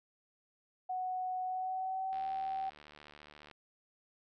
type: tone with pitch glide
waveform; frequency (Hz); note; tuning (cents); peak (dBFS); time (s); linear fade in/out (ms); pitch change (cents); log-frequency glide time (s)
sine; 740 to 769.2; F#5 to G5; 0 to -33; -34; 0.89-2.7; 10; +67; 1.44-2.24
type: click train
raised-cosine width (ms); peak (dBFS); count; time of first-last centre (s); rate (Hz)
0.3; -37; 104; 2.13-3.513; 74.5
effects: none